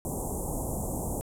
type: band-stop noise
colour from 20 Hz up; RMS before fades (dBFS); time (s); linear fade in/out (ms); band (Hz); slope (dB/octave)
pink; -32; 0.05-1.21; 0; 920 to 7400; 48
effects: low-pass 12000 Hz 12 dB/octave